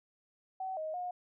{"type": "tone with pitch steps", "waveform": "sine", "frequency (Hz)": [757, 627, 719], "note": ["F#5", "D#5", "F#5"], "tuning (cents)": [39, 13, -50], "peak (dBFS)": -35, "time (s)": [0.6, 1.11], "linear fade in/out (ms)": 5, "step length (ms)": 170, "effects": []}